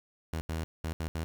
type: tone bursts at uneven times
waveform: sawtooth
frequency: 80.6 Hz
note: E2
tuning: 38 cents flat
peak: -28 dBFS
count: 5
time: 0.33-0.41 / 0.49-0.64 / 0.84-0.93 / 1-1.08 / 1.15-1.24 s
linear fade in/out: 0 ms
effects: 9-bit